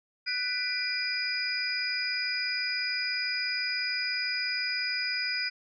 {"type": "tone cluster", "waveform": "sine", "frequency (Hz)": [1493, 1994, 2384, 4933], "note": ["F#6", "B6", "D7", "D#8"], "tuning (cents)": [15, 16, 25, -16], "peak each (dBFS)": [-35, -37, -34, -31], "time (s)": [0.26, 5.5], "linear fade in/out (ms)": 20, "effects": []}